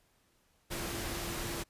sine tone in noise, 342.4 Hz, F4, 34 cents flat, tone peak -44 dBFS, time 0.7-1.64 s, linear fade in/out 20 ms, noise pink, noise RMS -38 dBFS, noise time 0.7-1.64 s, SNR -9 dB, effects pink hiss -71 dBFS RMS until 1.69 s + resampled to 32000 Hz

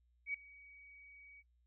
sine tone with ADSR envelope, 2262 Hz, C#7, 34 cents sharp, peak -34 dBFS, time 0.26-1.43 s, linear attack 82 ms, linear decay 3 ms, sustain -22 dB, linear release 39 ms, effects noise-tail reverb RT60 0.1 s tail -24 dB re dry + added 60 Hz sine -70 dBFS peak until 1.66 s

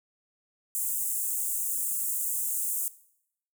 pink high-pass noise, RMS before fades -30 dBFS, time 0.75-2.88 s, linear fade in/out 0 ms, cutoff 7500 Hz, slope 48 dB/octave, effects noise-tail reverb RT60 0.7 s tail -18 dB re dry

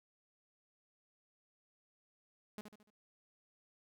sawtooth tone with echo, 210.8 Hz, G#3, 26 cents sharp, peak -39 dBFS, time 2.58-2.61 s, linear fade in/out 0 ms, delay 73 ms, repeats 4, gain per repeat -7 dB, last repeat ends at 2.902 s, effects none

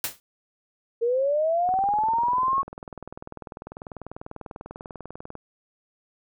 white noise with exponential decay, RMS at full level -24 dBFS, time 0.04-0.2 s, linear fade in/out 1 ms, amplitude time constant 33 ms
sine linear sweep, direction up, 455.2 to 1108.7 Hz, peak -20 dBFS, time 1.01-2.63 s, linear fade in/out 20 ms
click train, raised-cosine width 1 ms, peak -23 dBFS, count 75, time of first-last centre 1.69-5.353 s, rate 20.2 Hz
effects none

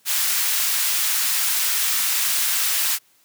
white high-pass noise, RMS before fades -21 dBFS, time 0.05-2.99 s, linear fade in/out 50 ms, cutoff 1300 Hz, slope 12 dB/octave, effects white hiss -59 dBFS RMS until 3.24 s + high-pass 80 Hz 12 dB/octave

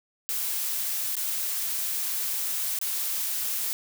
blue noise with dropouts, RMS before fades -29 dBFS, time 0.29-3.73 s, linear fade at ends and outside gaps 0 ms, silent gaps 1.154-1.167 / 2.788-2.814 s, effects none

